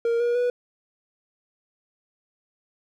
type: tone with pitch steps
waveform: triangle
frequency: 466.2 / 477.6 / 489.4 Hz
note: A#4 / A#4 / B4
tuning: 0 / +42 / -16 cents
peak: -18 dBFS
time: 0.05-0.5 s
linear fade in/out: 2 ms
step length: 150 ms
effects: none